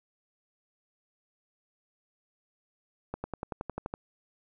accelerating click train, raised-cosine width 1 ms, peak -20 dBFS, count 10, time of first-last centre 3.14-3.939 s, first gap 100 ms, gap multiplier 0.97, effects none

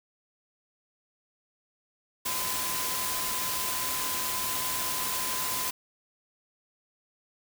sine tone in noise, 1019 Hz, C6, 46 cents flat, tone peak -37 dBFS, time 2.25-5.71 s, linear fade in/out 10 ms, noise white, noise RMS -31 dBFS, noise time 2.25-5.71 s, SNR -9 dB, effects none

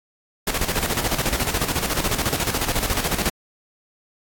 pink noise with tremolo, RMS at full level -21 dBFS, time 0.47-3.3 s, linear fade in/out 5 ms, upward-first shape square, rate 14 Hz, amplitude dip 60%, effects AAC 64 kbps

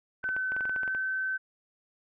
sine tone with pitch glide, 1521 to 1534.2 Hz, F#6 to G6, +47 to -38 cents, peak -28 dBFS, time 0.23-1.38 s, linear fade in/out 20 ms, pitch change +15 cents, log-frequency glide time 0.8-0.9 s
clicks, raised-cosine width 0.5 ms, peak -25 dBFS, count 12, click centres 0.241 / 0.29 / 0.365 / 0.52 / 0.565 / 0.608 / 0.654 / 0.695 / 0.762 / 0.833 / 0.878 / 0.949 s
effects none

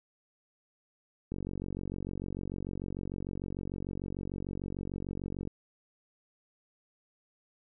click train, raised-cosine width 3 ms, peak -24 dBFS, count 195, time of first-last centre 1.32-5.474 s, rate 46.7 Hz, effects none

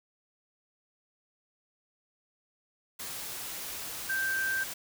sine tone in noise, 1568 Hz, G6, in tune, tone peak -28 dBFS, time 4.09-4.64 s, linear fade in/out 10 ms, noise white, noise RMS -39 dBFS, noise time 2.99-4.74 s, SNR +8 dB, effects none

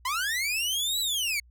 sawtooth linear two-way sweep, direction up then down, 970 to 3996 to 2167 Hz, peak -23 dBFS, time 0.05-1.4 s, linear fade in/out 5 ms, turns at 1 s, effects added 60 Hz sine -53 dBFS peak until 1.5 s

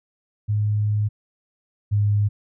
sine tone pair in turn, 105.1 / 103.29 Hz, G#2 / G#2, +21 / -9 cents, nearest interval unison, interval 30 cents, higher first, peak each -18 / -16 dBFS, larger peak second, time 0.48-1.09 / 1.91-2.29 s, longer first, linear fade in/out 20 ms, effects none

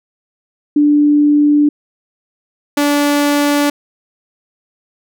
sine / sawtooth tone pair in turn, 294.1 / 289.5 Hz, D4 / D4, +3 / -25 cents, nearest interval unison, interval 28 cents, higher first, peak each -7 dBFS, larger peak neither, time 0.76-1.69 / 2.77-3.7 s, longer neither, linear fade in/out 5 ms, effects none

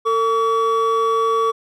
triangle tone pair together, 451.5 / 1137.7 Hz, A4 / C#6, +45 / +45 cents, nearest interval octave + major third, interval 1600 cents, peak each -16 / -15 dBFS, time 0.05-1.52 s, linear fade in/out 20 ms, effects tanh soft clip ceiling -6 dBFS

